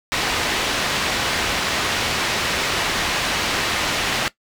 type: low-pass noise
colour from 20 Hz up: white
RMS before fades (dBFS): -22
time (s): 0.12-4.28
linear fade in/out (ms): 0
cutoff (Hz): 3600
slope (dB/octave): 12
effects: noise-tail reverb RT60 0.1 s tail -17 dB re dry